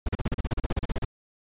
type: noise bursts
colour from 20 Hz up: brown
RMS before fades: -25 dBFS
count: 16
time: 0.06-1.048 s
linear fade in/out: 5 ms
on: 28 ms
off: 36 ms
effects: resampled to 8000 Hz